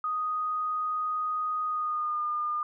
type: tone with pitch glide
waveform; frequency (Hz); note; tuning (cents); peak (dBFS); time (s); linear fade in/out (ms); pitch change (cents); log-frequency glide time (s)
sine; 1244.5 to 1211.2; D#6 to D#6; 0 to -47; -27; 0.04-2.63; 2; -47; 1.66-2.23
effects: none